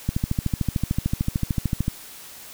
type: click train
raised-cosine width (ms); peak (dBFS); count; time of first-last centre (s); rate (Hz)
5; -9; 25; 0.09-1.881; 13.4
effects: white hiss -42 dBFS RMS until 2.53 s